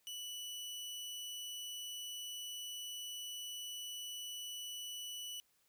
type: tone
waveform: sawtooth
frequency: 2960 Hz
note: F#7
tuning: in tune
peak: -40 dBFS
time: 0.07-5.4 s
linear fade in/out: 0 ms
effects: white hiss -75 dBFS RMS until 5.68 s